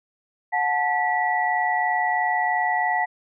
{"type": "tone cluster", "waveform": "sine", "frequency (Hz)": [728, 871, 1949], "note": ["F#5", "A5", "B6"], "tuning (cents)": [-28, -18, -23], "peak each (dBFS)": -24, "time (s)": [0.52, 3.06], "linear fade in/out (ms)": 20, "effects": []}